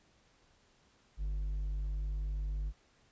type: tone with hard clipping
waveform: sine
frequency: 49.78 Hz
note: G1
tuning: 27 cents sharp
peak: -34 dBFS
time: 1.17-2.73 s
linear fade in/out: 50 ms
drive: 3 dB
effects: pink hiss -68 dBFS RMS until 3.11 s + resampled to 16000 Hz